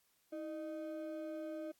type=ring-modulated tone; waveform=triangle; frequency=466.2 Hz; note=A#4; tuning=in tune; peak=-36 dBFS; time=0.32-1.72 s; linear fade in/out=10 ms; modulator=145 Hz; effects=white hiss -75 dBFS RMS until 1.79 s + AAC 64 kbps